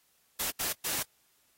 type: noise bursts at uneven times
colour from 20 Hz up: white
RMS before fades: -32 dBFS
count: 3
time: 0.39-0.51 / 0.59-0.73 / 0.84-1.03 s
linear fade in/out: 10 ms
effects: white hiss -69 dBFS RMS until 1.57 s + AAC 48 kbps